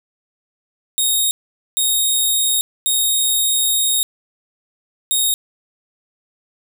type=tone bursts at uneven times; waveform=10% pulse; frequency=3729 Hz; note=A#7; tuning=in tune; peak=-7 dBFS; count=4; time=0.98-1.31 / 1.77-2.61 / 2.86-4.03 / 5.11-5.34 s; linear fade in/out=0 ms; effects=none